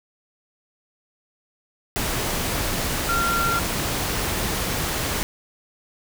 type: tone in noise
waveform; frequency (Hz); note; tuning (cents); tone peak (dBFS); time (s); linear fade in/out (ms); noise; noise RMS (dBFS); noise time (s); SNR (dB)
sine; 1378; F6; -24; -21; 3.09-3.59; 0; pink; -25; 1.96-5.23; +1
effects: none